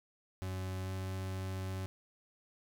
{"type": "tone with pitch glide", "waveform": "40% pulse", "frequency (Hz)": [93.7, 94.57], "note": ["F#2", "F#2"], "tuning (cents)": [22, 38], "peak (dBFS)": -36, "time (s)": [0.42, 1.86], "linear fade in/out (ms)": 0, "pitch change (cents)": 16, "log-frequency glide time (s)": [0.84, 0.89], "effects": []}